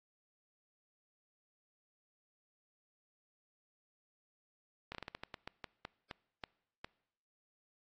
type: slowing click train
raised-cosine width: 0.3 ms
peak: -26 dBFS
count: 14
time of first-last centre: 4.92-6.845 s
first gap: 28 ms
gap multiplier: 1.25
effects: noise-tail reverb RT60 0.8 s tail -24 dB re dry + AAC 32 kbps